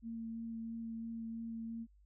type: tone with vibrato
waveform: sine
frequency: 227.6 Hz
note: A#3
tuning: 41 cents flat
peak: -40 dBFS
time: 0.02-1.87 s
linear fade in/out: 50 ms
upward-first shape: sine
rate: 3 Hz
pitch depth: 11 cents each way
effects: added 50 Hz sine -62 dBFS peak until 2.05 s